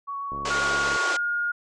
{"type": "tone with vibrato", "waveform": "sine", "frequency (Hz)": 1118, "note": "C#6", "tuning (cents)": 14, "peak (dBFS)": -29, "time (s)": [0.07, 1.12], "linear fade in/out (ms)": 20, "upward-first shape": "triangle", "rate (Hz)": 7, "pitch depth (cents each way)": 10}
{"type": "click train", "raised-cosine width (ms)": 2, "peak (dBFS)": -26, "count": 46, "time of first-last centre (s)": [0.32, 0.961], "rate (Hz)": 70.2}
{"type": "band-pass noise", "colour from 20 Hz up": "pink", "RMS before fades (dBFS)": -30, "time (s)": [0.45, 1.17], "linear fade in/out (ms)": 5, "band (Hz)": [340, 7700], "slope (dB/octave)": 48}
{"type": "tone", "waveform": "sine", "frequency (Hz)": 1425, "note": "F6", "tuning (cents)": 34, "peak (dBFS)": -23, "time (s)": [0.5, 1.52], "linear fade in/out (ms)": 10}
{"effects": []}